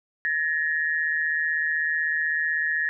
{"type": "tone pair together", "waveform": "sine", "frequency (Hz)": [1711, 1867], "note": ["A6", "A#6"], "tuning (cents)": [-49, 2], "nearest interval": "major second", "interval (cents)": 151, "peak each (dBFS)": -25, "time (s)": [0.25, 2.89], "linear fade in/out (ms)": 0, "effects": []}